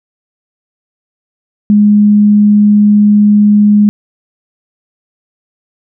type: tone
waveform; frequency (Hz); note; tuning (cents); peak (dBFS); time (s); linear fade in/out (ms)
sine; 207.7; G#3; 0; -3; 1.7-3.89; 0
effects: none

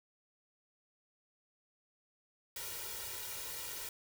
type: noise with comb filter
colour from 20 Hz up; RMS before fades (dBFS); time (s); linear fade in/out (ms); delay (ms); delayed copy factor
white; -43; 2.56-3.89; 2; 2.1; +0.85
effects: none

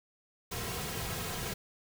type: noise with comb filter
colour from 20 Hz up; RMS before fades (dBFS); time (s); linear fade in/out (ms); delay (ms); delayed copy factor
pink; -37; 0.51-1.54; 10; 3.4; -0.65
effects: none

